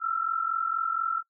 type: tone pair together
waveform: sine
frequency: 1319 / 1363.2 Hz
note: E6 / F6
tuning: +1 / -42 cents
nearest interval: minor second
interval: 57 cents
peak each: -28 dBFS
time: 0-1.23 s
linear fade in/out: 50 ms
effects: noise-tail reverb RT60 0.1 s tail -23 dB re dry